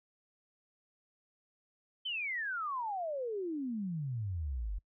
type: exponential sweep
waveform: sine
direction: down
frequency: 3136 to 44.66 Hz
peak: -34 dBFS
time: 2.05-4.79 s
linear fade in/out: 10 ms
effects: noise-tail reverb RT60 0.1 s tail -26 dB re dry